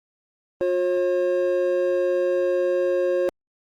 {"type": "tone pair together", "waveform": "triangle", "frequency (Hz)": [358.1, 539.8], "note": ["F4", "C#5"], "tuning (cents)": [43, -46], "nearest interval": "perfect fifth", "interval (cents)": 711, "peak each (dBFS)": [-21, -19], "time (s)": [0.61, 3.29], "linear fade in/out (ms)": 0, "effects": ["Opus 24 kbps"]}